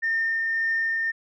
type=tone with tremolo; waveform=sine; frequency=1814 Hz; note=A#6; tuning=48 cents flat; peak=-20 dBFS; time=0.02-1.12 s; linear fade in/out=20 ms; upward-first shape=triangle; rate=1.8 Hz; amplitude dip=25%; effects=tanh soft clip ceiling -17 dBFS